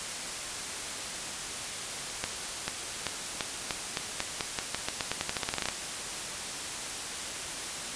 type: accelerating click train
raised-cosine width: 0.2 ms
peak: -11 dBFS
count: 23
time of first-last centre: 2.24-5.686 s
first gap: 440 ms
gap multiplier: 0.88
effects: white hiss -36 dBFS RMS until 7.95 s + resampled to 22050 Hz